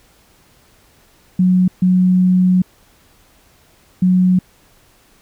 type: tone bursts at uneven times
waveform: sine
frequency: 183.2 Hz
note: F#3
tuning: 17 cents flat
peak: -9 dBFS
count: 3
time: 1.39-1.68 / 1.82-2.62 / 4.02-4.39 s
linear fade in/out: 5 ms
effects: pink hiss -52 dBFS RMS until 5.21 s